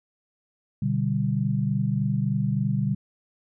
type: chord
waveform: sine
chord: G major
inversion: first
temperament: equal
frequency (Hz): 123.47 / 146.83 / 196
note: B2 / D3 / G3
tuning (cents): 0 / 0 / 0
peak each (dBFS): -26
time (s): 0.82-2.95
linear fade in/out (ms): 5
effects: none